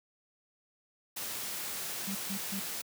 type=noise; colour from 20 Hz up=white; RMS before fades=-38 dBFS; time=1.16-2.82 s; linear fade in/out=10 ms
type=tone bursts; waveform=sine; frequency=196 Hz; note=G3; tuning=in tune; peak=-35 dBFS; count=3; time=2.07-2.599 s; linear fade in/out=10 ms; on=83 ms; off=140 ms
effects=high-pass 100 Hz 12 dB/octave